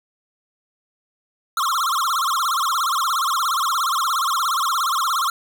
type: tone with vibrato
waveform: square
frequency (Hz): 1204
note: D6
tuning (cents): +43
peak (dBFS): -19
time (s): 1.57-5.3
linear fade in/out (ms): 2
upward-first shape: sine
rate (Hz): 17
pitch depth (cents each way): 250
effects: none